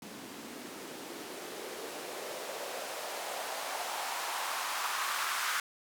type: noise with band-pass filter sweep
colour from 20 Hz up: blue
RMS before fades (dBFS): -38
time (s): 0.02-5.6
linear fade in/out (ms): 2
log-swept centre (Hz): 230 to 1300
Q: 2.3
effects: none